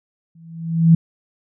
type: tone with exponential growth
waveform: sine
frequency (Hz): 164.81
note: E3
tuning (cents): 0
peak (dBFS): -5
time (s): 0.35-0.95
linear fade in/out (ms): 5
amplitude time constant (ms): 130
effects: none